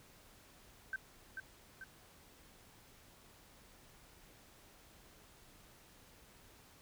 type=tone with echo; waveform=sine; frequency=1549 Hz; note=G6; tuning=21 cents flat; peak=-36 dBFS; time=0.93-0.96 s; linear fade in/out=2 ms; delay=440 ms; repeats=2; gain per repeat=-5 dB; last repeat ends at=1.84 s; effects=pink hiss -62 dBFS RMS until 6.81 s